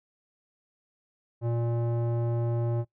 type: tone with low-pass filter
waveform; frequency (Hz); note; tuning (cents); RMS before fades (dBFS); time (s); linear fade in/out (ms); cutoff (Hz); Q
square; 117.6; A#2; +16; -28; 1.41-2.85; 50; 640; 1.3
effects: noise-tail reverb RT60 0.1 s tail -19 dB re dry